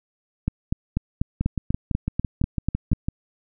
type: two click trains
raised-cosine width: 5 ms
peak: -11 / -9 dBFS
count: 11 / 11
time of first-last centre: 1.41-3.085 / 0.48-2.931 s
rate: 5.97 / 4.08 Hz
effects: none